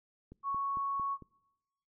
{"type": "click train", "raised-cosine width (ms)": 3, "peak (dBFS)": -36, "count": 5, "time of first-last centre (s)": [0.32, 1.223], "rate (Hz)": 4.43}
{"type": "tone", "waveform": "sine", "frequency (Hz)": 1108.7, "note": "C#6", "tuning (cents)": 0, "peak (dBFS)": -31, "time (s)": [0.43, 1.18], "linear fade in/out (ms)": 50}
{"effects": ["noise-tail reverb RT60 1.0 s tail -24 dB re dry"]}